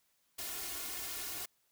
white noise with comb filter, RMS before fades -41 dBFS, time 0.38-1.46 s, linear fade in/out 10 ms, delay 2.8 ms, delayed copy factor +0.75, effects white hiss -75 dBFS RMS until 1.71 s

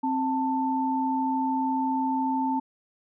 sine tone pair together, 263.7 / 887 Hz, C4 / A5, +14 / +14 cents, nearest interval octave + major sixth, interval 2100 cents, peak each -26 / -26 dBFS, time 0.03-2.6 s, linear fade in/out 10 ms, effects none

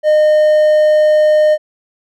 triangle tone, 611 Hz, D#5, 32 cents flat, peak -5 dBFS, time 0.03-1.58 s, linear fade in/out 50 ms, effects none

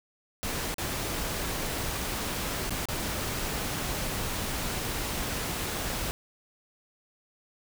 pink noise with dropouts, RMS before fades -32 dBFS, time 0.43-6.11 s, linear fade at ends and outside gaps 0 ms, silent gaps 0.742-0.783 / 2.695-2.706 / 2.855-2.886 s, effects none

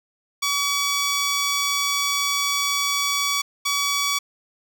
10% pulse tone bursts at uneven times, 1138 Hz, C#6, 45 cents sharp, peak -12 dBFS, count 2, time 0.42-3.42 / 3.65-4.19 s, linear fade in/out 10 ms, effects none

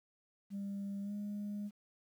sine tone with pitch glide, 199.2 to 205.7 Hz, G3 to G#3, +28 to -16 cents, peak -36 dBFS, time 0.5-1.71 s, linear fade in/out 50 ms, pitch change +56 cents, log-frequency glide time 1.02-1.13 s, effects tanh soft clip ceiling -36 dBFS + 11-bit

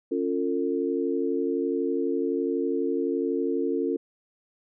sine chord, Db augmented, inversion none, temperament equal with one note detuned, 277.2 / 349.2 / 450.5 Hz, Db4 / F4 / A4, 0 / 0 / +41 cents, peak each -28 dBFS, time 0.11-3.97 s, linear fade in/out 10 ms, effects none

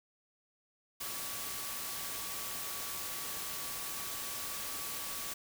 sine tone in noise, 1140 Hz, C#6, 48 cents sharp, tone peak -51 dBFS, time 1-5.34 s, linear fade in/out 10 ms, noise white, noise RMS -40 dBFS, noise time 1-5.34 s, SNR -14 dB, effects none

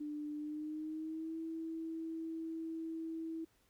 sine tone with pitch glide, 297.9 to 324.9 Hz, D4 to E4, +25 to -25 cents, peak -39 dBFS, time 0-3.45 s, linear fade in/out 10 ms, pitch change +150 cents, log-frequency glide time 0.36-1.37 s, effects pink hiss -73 dBFS RMS until 3.69 s

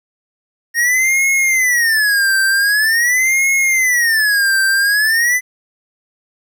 square tone with vibrato, 1843 Hz, A#6, 20 cents flat, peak -12 dBFS, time 0.74-5.41 s, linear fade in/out 50 ms, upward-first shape sine, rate 0.45 Hz, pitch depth 280 cents each way, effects 9-bit

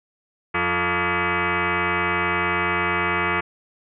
sine tone with frequency modulation, 439.8 Hz, A4, 1 cent flat, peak -19 dBFS, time 0.54-3.41 s, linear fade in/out 10 ms, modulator 263 Hz, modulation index 7.8, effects none

